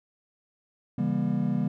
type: chord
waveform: triangle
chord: C# diminished seventh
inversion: none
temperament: just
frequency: 138.59 / 166.31 / 199.57 / 239.5 Hz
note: C#3 / E3 / G3 / Bb3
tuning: 0 / +16 / +31 / +47 cents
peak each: -29 / -29 / -26 / -27 dBFS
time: 0.98-1.68 s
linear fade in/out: 5 ms
effects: none